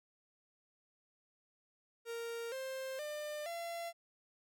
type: tone with pitch steps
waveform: 45% pulse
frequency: 464.6 / 527.6 / 599 / 680.2 Hz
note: A#4 / C5 / D5 / F5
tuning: -6 / +14 / +34 / -46 cents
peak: -40 dBFS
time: 2.05-3.93 s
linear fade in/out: 50 ms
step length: 470 ms
effects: none